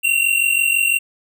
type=tone pair together; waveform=square; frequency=2724 / 2770 Hz; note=F7 / F7; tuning=-44 / -15 cents; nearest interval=unison; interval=29 cents; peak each=-18 dBFS; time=0.03-0.99 s; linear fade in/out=20 ms; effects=none